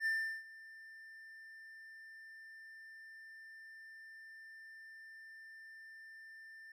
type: tone with ADSR envelope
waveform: triangle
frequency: 1787 Hz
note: A6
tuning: 26 cents sharp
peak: -29 dBFS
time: 0-6.72 s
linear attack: 59 ms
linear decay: 370 ms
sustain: -21 dB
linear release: 3 ms
effects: none